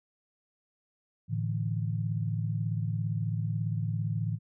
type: chord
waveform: sine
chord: A suspended fourth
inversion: none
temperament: equal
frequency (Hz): 110 / 146.83 / 164.81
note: A2 / D3 / E3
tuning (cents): 0 / 0 / 0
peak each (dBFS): -30 / -35 / -34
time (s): 1.28-4.39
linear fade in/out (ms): 50
effects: none